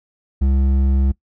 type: tone with hard clipping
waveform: sine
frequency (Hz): 67.2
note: C2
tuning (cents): +47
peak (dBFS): -15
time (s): 0.41-1.12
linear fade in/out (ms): 10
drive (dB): 8
effects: noise-tail reverb RT60 0.1 s tail -21 dB re dry